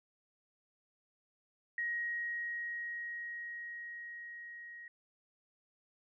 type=tone with level ramp; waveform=sine; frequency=1888 Hz; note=A#6; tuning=22 cents sharp; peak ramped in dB=-33 to -47 dBFS; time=1.78-4.88 s; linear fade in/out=2 ms; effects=none